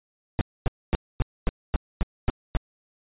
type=noise bursts; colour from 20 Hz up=brown; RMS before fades=-20 dBFS; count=9; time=0.39-2.57 s; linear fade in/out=0 ms; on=20 ms; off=250 ms; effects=resampled to 8000 Hz